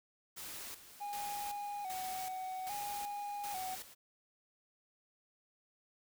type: noise with tremolo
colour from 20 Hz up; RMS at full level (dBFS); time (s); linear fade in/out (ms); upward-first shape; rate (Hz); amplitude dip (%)
white; -46; 0.36-3.95; 20; square; 1.3; 70
type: tone with vibrato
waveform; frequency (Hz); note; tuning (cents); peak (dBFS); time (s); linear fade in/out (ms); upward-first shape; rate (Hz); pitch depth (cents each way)
triangle; 783; G5; -2; -37; 1-3.76; 20; square; 0.59; 78
effects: none